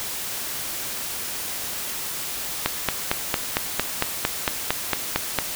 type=click train; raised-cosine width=0.3 ms; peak=-3 dBFS; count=13; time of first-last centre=2.66-5.387 s; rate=4.4 Hz; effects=white hiss -30 dBFS RMS until 5.55 s